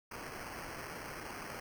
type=noise with sample-and-hold; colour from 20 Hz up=white; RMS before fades=-45 dBFS; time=0.11-1.6 s; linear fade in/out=5 ms; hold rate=3675 Hz; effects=none